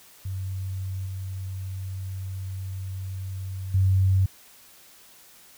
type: tone with level steps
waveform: sine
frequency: 95 Hz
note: F#2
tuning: 46 cents sharp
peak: -28 / -30 / -17 dBFS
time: 0.25-4.26 s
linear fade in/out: 5 ms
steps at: 1.06 / 3.74 s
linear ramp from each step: 5 ms
effects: white hiss -52 dBFS RMS until 5.57 s